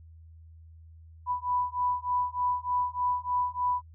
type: beating tone pair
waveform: sine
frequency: 987.8 / 991.1 Hz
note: B5 / B5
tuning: 0 / +6 cents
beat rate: 3.3 Hz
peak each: -29 dBFS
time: 1.26-3.82 s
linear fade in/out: 50 ms
effects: added 81 Hz sine -48 dBFS peak until 3.94 s